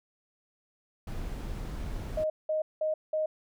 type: noise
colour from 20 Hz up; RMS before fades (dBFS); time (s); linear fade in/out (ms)
brown; -36; 1.07-2.24; 5
type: tone bursts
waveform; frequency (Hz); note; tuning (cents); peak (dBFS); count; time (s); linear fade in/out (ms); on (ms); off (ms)
sine; 622.3; D#5; 0; -26; 4; 2.17-3.26; 5; 130; 190
effects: none